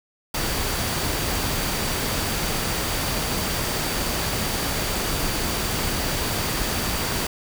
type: tone in noise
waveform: sine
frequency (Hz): 4633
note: D8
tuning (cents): -24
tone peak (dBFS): -36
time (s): 0.34-7.27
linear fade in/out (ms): 5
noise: pink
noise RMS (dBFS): -25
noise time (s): 0.34-7.27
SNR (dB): -14
effects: none